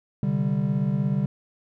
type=chord; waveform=triangle; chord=C suspended second; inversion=none; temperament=equal with one note detuned; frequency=130.06 / 146.83 / 196 Hz; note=C3 / D3 / G3; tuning=-10 / 0 / 0 cents; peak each=-26 / -23 / -23 dBFS; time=0.23-1.26 s; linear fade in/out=2 ms; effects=none